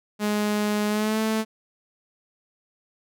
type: tone with pitch glide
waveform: sawtooth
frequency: 209.2 to 219.5 Hz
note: G#3 to A3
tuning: +13 to -4 cents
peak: -18 dBFS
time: 0.19-1.45 s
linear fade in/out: 50 ms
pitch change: +83 cents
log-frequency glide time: 0.88-1.2 s
effects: none